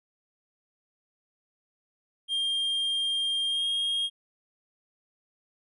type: tone with pitch glide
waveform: triangle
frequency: 3205 to 3248 Hz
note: G7 to G#7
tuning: +38 to -39 cents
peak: -24 dBFS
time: 2.28-4.1 s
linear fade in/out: 50 ms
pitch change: +23 cents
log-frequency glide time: 3.47-3.66 s
effects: resampled to 32000 Hz